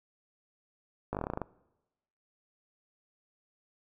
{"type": "slowing click train", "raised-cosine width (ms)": 1, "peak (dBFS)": -19, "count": 11, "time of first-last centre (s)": [1.13, 1.417], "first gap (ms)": 18, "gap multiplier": 1.1, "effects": ["noise-tail reverb RT60 1.0 s tail -22 dB re dry"]}